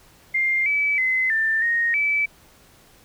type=tone with pitch steps; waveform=sine; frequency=2108 / 2297 / 2045 / 1783 / 1863 / 2307 Hz; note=C7 / D7 / C7 / A6 / A#6 / D7; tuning=+12 / -39 / -40 / +22 / -2 / -31 cents; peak=-18 dBFS; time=0.34-2.26 s; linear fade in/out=10 ms; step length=320 ms; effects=pink hiss -53 dBFS RMS until 3.04 s